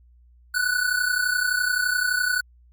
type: tone pair together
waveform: square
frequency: 1465.3 / 1497 Hz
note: F#6 / F#6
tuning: -17 / +20 cents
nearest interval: unison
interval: 37 cents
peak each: -25 / -24 dBFS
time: 0.54-2.41 s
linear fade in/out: 10 ms
effects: added 60 Hz sine -51 dBFS peak until 2.72 s + Opus 48 kbps